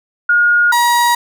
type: tone pair in turn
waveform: sine / 35% pulse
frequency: 1431 / 955.1 Hz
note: F6 / A#5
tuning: +42 / +42 cents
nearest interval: perfect fifth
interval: 700 cents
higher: first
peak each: -8 dBFS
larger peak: neither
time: 0.29-0.72 / 0.72-1.15 s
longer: neither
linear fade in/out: 5 ms
effects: none